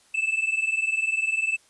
triangle tone pair together, 2617 / 2637 Hz, E7 / E7, -13 / 0 cents, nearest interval unison, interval 13 cents, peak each -25 / -23 dBFS, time 0.14-1.57 s, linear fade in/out 10 ms, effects white hiss -59 dBFS RMS until 1.69 s + resampled to 24000 Hz

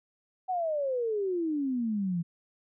sine exponential sweep, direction down, 761 to 164.81 Hz, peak -27 dBFS, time 0.48-2.23 s, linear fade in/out 20 ms, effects none

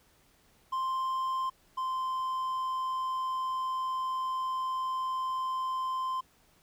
triangle tone pair in turn, 1047 / 1039.2 Hz, C6 / C6, +1 / -12 cents, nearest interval unison, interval 13 cents, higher first, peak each -27 / -28 dBFS, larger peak first, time 0.72-1.5 / 1.77-6.21 s, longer second, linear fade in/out 10 ms, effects pink hiss -65 dBFS RMS until 6.62 s

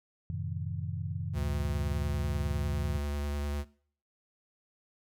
sine chord, F# diminished seventh, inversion none, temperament just, 92.5 / 111 / 133.2 / 159.84 Hz, F#2 / A2 / C3 / Eb3, 0 / +16 / +31 / +47 cents, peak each -36 / -40 / -39 / -39 dBFS, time 0.3-2.98 s, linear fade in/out 0 ms
square tone with vibrato, 72.4 Hz, D2, 24 cents flat, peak -32 dBFS, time 1.33-3.65 s, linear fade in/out 50 ms, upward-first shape sine, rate 10 Hz, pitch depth 17 cents each way
effects noise-tail reverb RT60 0.5 s tail -20 dB re dry

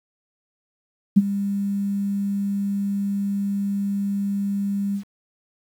sine tone with ADSR envelope, 200 Hz, G3, 35 cents sharp, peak -7 dBFS, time 1.16-5.04 s, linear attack 15 ms, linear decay 35 ms, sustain -14 dB, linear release 91 ms, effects 8-bit

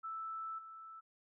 sine tone with level steps, 1318.5 Hz, E6, in tune, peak -40 / -49 dBFS, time 0.03-1.01 s, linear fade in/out 20 ms, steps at 0.58 s, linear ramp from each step 10 ms, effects none

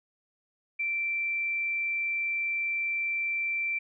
sine tone, 2345 Hz, D7, 3 cents flat, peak -27 dBFS, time 0.79-3.79 s, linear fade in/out 10 ms, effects none

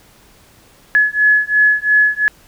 sine beating tone pair, 1700 / 1702.9 Hz, G#6 / G#6, +40 / +43 cents, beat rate 2.9 Hz, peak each -13 dBFS, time 0.95-2.28 s, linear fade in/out 0 ms, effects pink hiss -48 dBFS RMS until 2.47 s

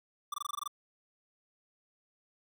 square tone bursts, 1174.7 Hz, D6, in tune, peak -34 dBFS, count 9, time 0.32-0.677 s, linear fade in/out 5 ms, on 21 ms, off 21 ms, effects none

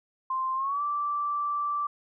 sine tone with pitch glide, 1046.5 to 1167.9 Hz, C6 to D6, 0 to -10 cents, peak -26 dBFS, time 0.3-1.87 s, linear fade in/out 5 ms, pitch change +190 cents, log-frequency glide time 0.55-0.82 s, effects none

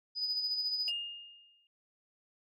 sine tone with tremolo, 4978 Hz, D#8, in tune, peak -28 dBFS, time 0.15-0.92 s, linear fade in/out 50 ms, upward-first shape sine, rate 14 Hz, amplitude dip 50%
sine tone with exponential decay, 2831 Hz, F7, 23 cents sharp, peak -29 dBFS, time 0.88-1.67 s, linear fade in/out 1 ms, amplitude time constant 170 ms
effects tanh soft clip ceiling -25 dBFS + MP3 96 kbps

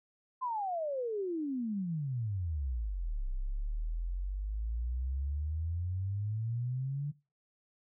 sine exponential two-way sweep, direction down then up, 1046 to 31.48 to 148 Hz, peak -32 dBFS, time 0.41-7.12 s, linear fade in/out 20 ms, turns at 3.28 s, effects noise-tail reverb RT60 0.3 s tail -21 dB re dry

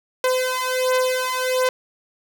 sawtooth beating tone pair, 510 / 511.4 Hz, C5 / C5, -44 / -40 cents, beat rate 1.4 Hz, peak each -18 dBFS, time 0.24-1.69 s, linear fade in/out 2 ms, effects none

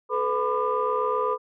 sine tone cluster, 433.2 / 501 / 999 / 1199 Hz, A4 / B4 / B5 / D6, -27 / +25 / +20 / +36 cents, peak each -27 dBFS, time 0.09-1.38 s, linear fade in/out 50 ms, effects tanh soft clip ceiling -13 dBFS

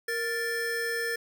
square tone pair together, 466.2 / 1763.2 Hz, A#4 / A6, 0 / +3 cents, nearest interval octave + major seventh, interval 2303 cents, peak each -33 / -31 dBFS, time 0.08-1.16 s, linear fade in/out 5 ms, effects none

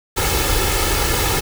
pink noise with comb filter, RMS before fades -18 dBFS, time 0.16-1.41 s, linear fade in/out 20 ms, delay 2.3 ms, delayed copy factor +0.65, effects none

